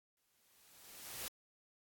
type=noise with exponential growth; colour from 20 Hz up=white; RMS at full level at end=-42 dBFS; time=0.17-1.28 s; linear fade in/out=1 ms; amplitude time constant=240 ms; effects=AAC 64 kbps